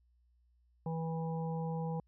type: harmonic tone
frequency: 163.1 Hz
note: E3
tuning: 18 cents flat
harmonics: 1 / 3 / 5 / 6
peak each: -35 / -42 / -44 / -50 dBFS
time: 0.86-2 s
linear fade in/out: 2 ms
effects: added 60 Hz sine -67 dBFS peak until 2.07 s